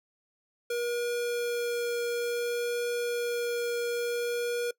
square tone with vibrato, 477.4 Hz, A#4, 41 cents sharp, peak -29 dBFS, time 0.7-4.71 s, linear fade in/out 5 ms, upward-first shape triangle, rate 0.57 Hz, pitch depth 8 cents each way, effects noise-tail reverb RT60 0.1 s tail -22 dB re dry

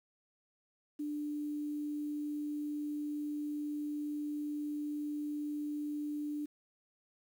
sine tone with quantisation, 296.3 Hz, D4, 15 cents sharp, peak -35 dBFS, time 0.99-6.46 s, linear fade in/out 10 ms, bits 10, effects none

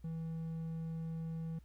triangle tone, 162.8 Hz, E3, 21 cents flat, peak -36 dBFS, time 0.04-1.59 s, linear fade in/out 5 ms, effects added 60 Hz sine -56 dBFS peak until 1.64 s + pink hiss -75 dBFS RMS until 1.64 s

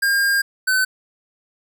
square tone pair in turn, 1610 / 1519.6 Hz, G6 / F#6, +46 / +46 cents, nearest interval minor second, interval 100 cents, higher first, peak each -16 dBFS, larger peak neither, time 0.02-0.42 / 0.67-0.85 s, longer first, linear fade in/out 10 ms, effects none

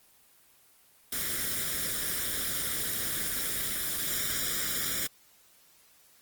white noise with comb filter, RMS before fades -31 dBFS, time 1.12-5.07 s, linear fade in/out 5 ms, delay 0.56 ms, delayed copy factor +0.85, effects white hiss -61 dBFS RMS until 6.21 s + Opus 24 kbps

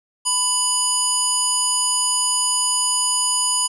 harmonic tone, 990 Hz, B5, 4 cents sharp, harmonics 1 / 3 / 5 / 7 / 9 / 10, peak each -26 / -26 / -26 / -24 / -27 / -21 dBFS, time 0.25-3.68 s, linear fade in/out 20 ms, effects none

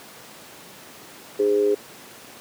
sine tone with amplitude modulation, 411.2 Hz, G#4, 17 cents flat, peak -13 dBFS, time 1.39-1.75 s, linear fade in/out 10 ms, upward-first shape sine, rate 106 Hz, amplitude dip 70%, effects pink hiss -43 dBFS RMS until 2.4 s + high-pass 200 Hz 12 dB/octave

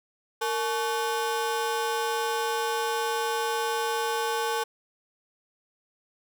30% pulse ring-modulated tone, 659.3 Hz, E5, in tune, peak -20 dBFS, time 0.41-4.64 s, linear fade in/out 10 ms, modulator 199 Hz, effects none

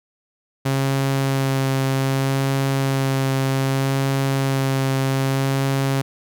sawtooth tone with vibrato, 135.2 Hz, C#3, 43 cents flat, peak -14 dBFS, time 0.65-6.02 s, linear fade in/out 10 ms, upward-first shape sine, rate 0.64 Hz, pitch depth 13 cents each way, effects none

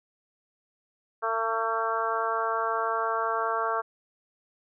harmonic tone, 225.4 Hz, A3, 42 cents sharp, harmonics 2 / 3 / 4 / 5 / 6 / 7, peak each -33 / -32 / -33 / -30 / -31 / -37 dBFS, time 1.22-3.82 s, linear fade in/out 20 ms, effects none

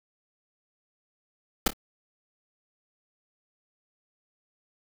pink noise with echo, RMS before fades -21 dBFS, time 1.66-1.68 s, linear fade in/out 5 ms, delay 27 ms, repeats 2, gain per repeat -12 dB, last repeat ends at 1.734 s, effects none

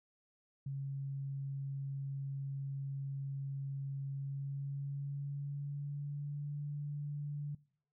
sine tone with pitch glide, 137.7 to 145.64 Hz, C#3 to D3, -11 to -14 cents, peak -37 dBFS, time 0.66-7.55 s, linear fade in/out 5 ms, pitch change +97 cents, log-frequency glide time 4.1-6.59 s, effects noise-tail reverb RT60 0.6 s tail -23 dB re dry

